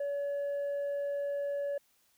sine tone with tanh clipping, 568 Hz, C#5, 42 cents sharp, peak -32 dBFS, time 0-1.78 s, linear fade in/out 5 ms, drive 2 dB, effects white hiss -70 dBFS RMS until 2.17 s

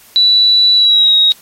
sine tone with pitch glide, 3951 to 3786 Hz, B7 to A#7, 0 to +26 cents, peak -6 dBFS, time 0.16-1.32 s, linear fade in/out 0 ms, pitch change -74 cents, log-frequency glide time 0.75-1.16 s, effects white hiss -43 dBFS RMS until 1.41 s + AAC 48 kbps

